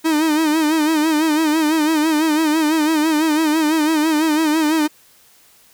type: tone with vibrato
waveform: 45% pulse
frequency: 311.1 Hz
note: D#4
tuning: in tune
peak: -14 dBFS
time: 0.04-4.88 s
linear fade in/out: 20 ms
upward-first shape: sine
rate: 6 Hz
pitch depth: 78 cents each way
effects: white hiss -51 dBFS RMS until 5.73 s